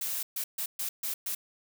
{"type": "noise bursts at uneven times", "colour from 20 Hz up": "blue", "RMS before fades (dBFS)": -33, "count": 6, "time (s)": [[0.01, 0.23], [0.36, 0.44], [0.58, 0.66], [0.79, 0.89], [1.03, 1.14], [1.26, 1.35]], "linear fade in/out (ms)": 5, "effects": []}